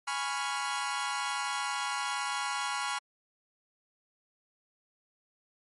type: chord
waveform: sawtooth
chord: C# dominant seventh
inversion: second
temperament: equal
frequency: 830.6 / 987.8 / 1108.7 / 1396.9 Hz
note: G#5 / B5 / C#6 / E#6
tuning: 0 / 0 / 0 / 0 cents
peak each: -33 dBFS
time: 0.07-2.99 s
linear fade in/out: 10 ms
effects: MP3 48 kbps